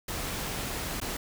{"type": "noise with dropouts", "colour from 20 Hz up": "pink", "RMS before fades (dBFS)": -34, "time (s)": [0.08, 1.17], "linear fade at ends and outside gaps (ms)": 5, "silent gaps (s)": [1.002, 1.014], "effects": []}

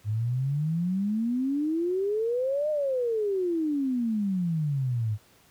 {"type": "exponential two-way sweep", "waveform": "sine", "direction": "up then down", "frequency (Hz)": [102.3, 617, 102.3], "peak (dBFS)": -24, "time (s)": [0.04, 5.18], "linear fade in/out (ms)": 50, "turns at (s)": 2.7, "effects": ["pink hiss -59 dBFS RMS until 5.5 s", "high-pass 60 Hz 12 dB/octave"]}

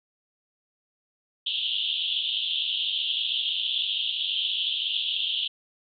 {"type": "band-pass noise", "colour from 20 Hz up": "white", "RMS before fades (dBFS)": -28, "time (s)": [1.46, 5.48], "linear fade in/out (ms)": 10, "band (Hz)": [2900, 3600], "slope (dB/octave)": 96, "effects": []}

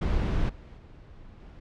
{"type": "noise with level steps", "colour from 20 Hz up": "brown", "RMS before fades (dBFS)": [-26, -45, -48, -46], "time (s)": [0.01, 1.6], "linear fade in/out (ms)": 10, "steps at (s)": [0.49, 0.77, 1.4], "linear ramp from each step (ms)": 5, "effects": ["low-pass 4000 Hz 12 dB/octave"]}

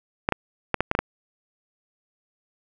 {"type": "clicks", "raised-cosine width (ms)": 0.5, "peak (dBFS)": -5, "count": 7, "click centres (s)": [0.289, 0.323, 0.743, 0.806, 0.914, 0.951, 0.99], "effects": []}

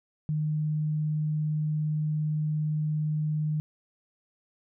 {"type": "tone", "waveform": "sine", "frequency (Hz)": 152.9, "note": "D#3", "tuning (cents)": -30, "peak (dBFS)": -25, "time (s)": [0.29, 3.6], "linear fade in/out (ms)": 0, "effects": []}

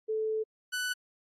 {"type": "tone pair in turn", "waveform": ["sine", "sawtooth"], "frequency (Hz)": [436.8, 1491.4], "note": ["A4", "F#6"], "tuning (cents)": [-13, 13], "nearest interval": "octave + major sixth", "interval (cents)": 2126, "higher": "second", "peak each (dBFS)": [-28, -27], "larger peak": "second", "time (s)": [[0.08, 0.44], [0.72, 0.94]], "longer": "first", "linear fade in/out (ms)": 20, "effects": ["AAC 32 kbps"]}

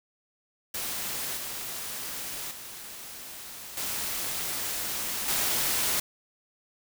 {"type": "noise with level steps", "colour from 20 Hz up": "white", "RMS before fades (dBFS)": [-33, -36, -42, -32, -27], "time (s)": [0.74, 6], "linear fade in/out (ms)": 5, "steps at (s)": [1.37, 2.51, 3.77, 5.28], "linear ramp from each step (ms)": 2, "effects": []}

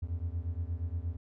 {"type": "beating tone pair", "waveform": "triangle", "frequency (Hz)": [81.1, 89.6], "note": ["E2", "F2"], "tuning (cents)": [-28, 45], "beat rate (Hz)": 8.5, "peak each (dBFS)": [-33, -34], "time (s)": [0.02, 1.17], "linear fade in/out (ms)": 10, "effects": []}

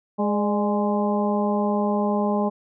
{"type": "harmonic tone with a mistuned harmonic", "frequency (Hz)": 207.7, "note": "G#3", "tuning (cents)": 0, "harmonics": [1, 2, 3, 4, 5], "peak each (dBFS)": [-22, -27, -27, -28, -31], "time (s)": [0.18, 2.5], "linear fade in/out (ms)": 20, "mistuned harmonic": 3, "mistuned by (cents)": -50, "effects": []}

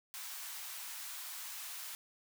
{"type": "high-pass noise", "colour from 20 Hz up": "white", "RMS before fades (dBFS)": -45, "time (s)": [0.14, 1.95], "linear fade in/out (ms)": 0, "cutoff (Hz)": 810, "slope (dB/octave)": 24, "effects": []}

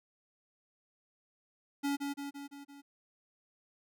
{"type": "tone with echo", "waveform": "square", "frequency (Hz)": 282.3, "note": "C#4", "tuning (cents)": 32, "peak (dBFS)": -31, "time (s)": [1.83, 1.97], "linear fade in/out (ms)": 20, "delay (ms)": 170, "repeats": 5, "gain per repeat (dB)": -4, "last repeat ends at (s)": 2.82, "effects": []}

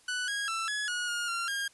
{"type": "tone with pitch steps", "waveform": "sawtooth", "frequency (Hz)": [1487, 1643, 1333, 1690, 1450, 1425, 1379, 1618], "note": ["F#6", "G#6", "E6", "G#6", "F#6", "F6", "F6", "G#6"], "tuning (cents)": [8, -19, 19, 30, -35, 34, -22, -46], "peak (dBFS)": -27, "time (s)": [0.08, 1.68], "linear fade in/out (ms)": 5, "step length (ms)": 200, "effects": ["white hiss -61 dBFS RMS until 1.73 s", "resampled to 24000 Hz"]}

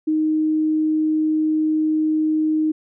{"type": "tone", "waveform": "sine", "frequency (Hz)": 311.1, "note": "D#4", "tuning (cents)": 0, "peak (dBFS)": -16, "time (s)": [0.07, 2.72], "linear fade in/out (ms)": 10, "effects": []}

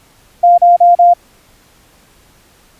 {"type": "tone bursts", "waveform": "sine", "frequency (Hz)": 698.5, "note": "F5", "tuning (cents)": 0, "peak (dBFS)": -3, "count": 4, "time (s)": [0.43, 1.138], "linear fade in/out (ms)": 10, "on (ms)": 150, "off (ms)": 36, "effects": ["pink hiss -48 dBFS RMS until 2.79 s", "resampled to 32000 Hz"]}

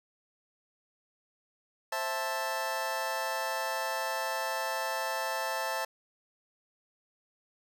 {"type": "chord", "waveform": "25% pulse", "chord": "A minor", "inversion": "first", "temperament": "just", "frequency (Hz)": [528, 660, 880], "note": ["C5", "E5", "A5"], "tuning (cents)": [16, 2, 0], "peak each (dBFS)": [-34, -33, -30], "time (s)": [1.92, 5.85], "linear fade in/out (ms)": 5, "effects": []}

